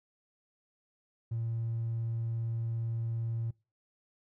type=tone; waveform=triangle; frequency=114.7 Hz; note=A#2; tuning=28 cents flat; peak=-28 dBFS; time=1.31-3.51 s; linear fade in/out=10 ms; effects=noise-tail reverb RT60 0.3 s tail -26 dB re dry + tanh soft clip ceiling -27 dBFS